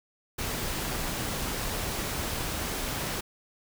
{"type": "noise", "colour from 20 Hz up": "pink", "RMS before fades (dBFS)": -32, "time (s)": [0.38, 3.21], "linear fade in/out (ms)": 10, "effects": []}